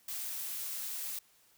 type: noise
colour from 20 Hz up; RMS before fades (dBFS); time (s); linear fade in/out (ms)
blue; -39; 0.08-1.19; 5
effects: white hiss -66 dBFS RMS until 1.57 s